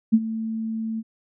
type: tone with ADSR envelope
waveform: sine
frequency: 222.7 Hz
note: A3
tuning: 21 cents sharp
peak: -10 dBFS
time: 0.12-1.03 s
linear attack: 21 ms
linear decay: 48 ms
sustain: -15 dB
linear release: 41 ms
effects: none